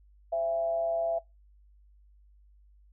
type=tone with frequency modulation; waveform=sine; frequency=668 Hz; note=E5; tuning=23 cents sharp; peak=-26 dBFS; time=0.32-1.19 s; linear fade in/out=10 ms; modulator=144 Hz; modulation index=0.36; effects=noise-tail reverb RT60 0.2 s tail -21 dB re dry + added 50 Hz sine -56 dBFS peak until 2.92 s